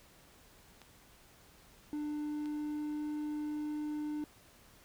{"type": "clicks", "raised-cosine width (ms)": 0.2, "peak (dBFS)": -35, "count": 2, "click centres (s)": [0.817, 2.458]}
{"type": "tone with pitch glide", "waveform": "triangle", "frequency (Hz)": [298, 299.9], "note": ["D4", "D4"], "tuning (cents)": [25, 36], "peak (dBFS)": -33, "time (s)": [1.93, 4.24], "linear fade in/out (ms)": 0, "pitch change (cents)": 11, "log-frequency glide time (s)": [2.06, 3.09]}
{"effects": ["pink hiss -61 dBFS RMS until 4.84 s"]}